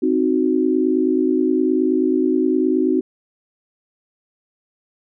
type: chord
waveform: sine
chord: C diminished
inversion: none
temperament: equal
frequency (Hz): 261.6 / 311.1 / 370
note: C4 / Eb4 / Gb4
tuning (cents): 0 / 0 / 0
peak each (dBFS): -19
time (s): 0.02-3.01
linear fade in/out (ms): 10
effects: none